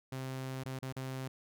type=tone with dropouts; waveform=sawtooth; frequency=131.4 Hz; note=C3; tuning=8 cents sharp; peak=-34 dBFS; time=0.12-1.28 s; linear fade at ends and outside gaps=5 ms; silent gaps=0.636-0.657 / 0.79-0.825 / 0.925-0.964 s; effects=none

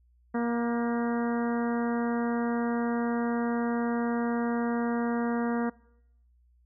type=harmonic tone with a mistuned harmonic; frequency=236 Hz; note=A#3; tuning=22 cents sharp; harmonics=1 / 2 / 3 / 4 / 5 / 6 / 7 / 8; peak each=-27 / -33 / -37 / -39 / -41 / -43 / -44 / -45 dBFS; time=0.34-5.7 s; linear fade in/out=10 ms; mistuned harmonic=7; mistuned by=-35 cents; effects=noise-tail reverb RT60 0.8 s tail -23 dB re dry + added 60 Hz sine -60 dBFS peak until 6.65 s

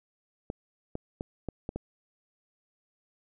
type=clicks; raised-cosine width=2 ms; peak=-20 dBFS; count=6; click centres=0.501 / 0.954 / 1.209 / 1.487 / 1.691 / 1.76 s; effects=none

